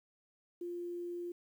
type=tone with quantisation; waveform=sine; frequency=349.2 Hz; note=F4; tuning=in tune; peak=-38 dBFS; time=0.61-1.32 s; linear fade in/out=5 ms; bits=11; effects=none